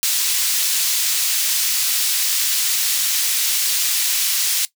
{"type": "high-pass noise", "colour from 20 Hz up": "pink", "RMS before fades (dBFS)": -19, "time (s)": [0.03, 4.65], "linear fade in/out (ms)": 0, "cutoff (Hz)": 3800, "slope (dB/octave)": 12, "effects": ["noise-tail reverb RT60 0.1 s tail -17 dB re dry"]}